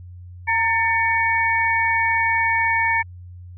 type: tone cluster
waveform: sine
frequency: 919 / 1785 / 2242 Hz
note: A#5 / A6 / C#7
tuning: -25 / +24 / +19 cents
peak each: -21 dBFS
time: 0.47-3.03 s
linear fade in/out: 20 ms
effects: added 89 Hz sine -36 dBFS peak until 3.57 s